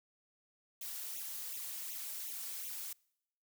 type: noise with flanger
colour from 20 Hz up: blue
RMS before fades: -43 dBFS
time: 0.81-2.93 s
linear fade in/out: 5 ms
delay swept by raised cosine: 0.3 to 3.6 ms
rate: 2.7 Hz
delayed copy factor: +0.9
effects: noise-tail reverb RT60 0.8 s tail -26 dB re dry